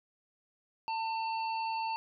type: harmonic tone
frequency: 897 Hz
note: A5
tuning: 33 cents sharp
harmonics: 1 / 3 / 5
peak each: -32 / -42 / -46 dBFS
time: 0.88-1.96 s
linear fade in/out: 0 ms
effects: none